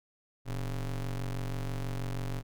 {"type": "ring-modulated tone", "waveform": "square", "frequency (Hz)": 69.9, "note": "C#2", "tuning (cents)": 15, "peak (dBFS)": -30, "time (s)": [0.45, 2.43], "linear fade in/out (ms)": 50, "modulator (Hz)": 46.8, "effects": []}